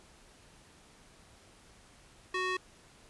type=tone with band-pass filter; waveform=square; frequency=370 Hz; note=F#4; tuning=in tune; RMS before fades=-33 dBFS; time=2.34-2.57 s; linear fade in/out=5 ms; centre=1900 Hz; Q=1; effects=pink hiss -59 dBFS RMS until 3.09 s + resampled to 24000 Hz